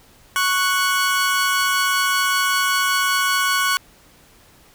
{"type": "tone pair together", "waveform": "sawtooth", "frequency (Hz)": [1108.7, 1480], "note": ["C#6", "F#6"], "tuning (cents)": [0, 0], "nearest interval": "perfect fourth", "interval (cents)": 500, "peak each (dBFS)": -16, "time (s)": [0.36, 3.77], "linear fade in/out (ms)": 0, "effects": ["pink hiss -51 dBFS RMS until 4.74 s"]}